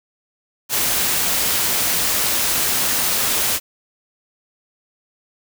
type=noise; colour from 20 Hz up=white; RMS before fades=-19 dBFS; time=0.69-3.6 s; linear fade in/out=50 ms; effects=none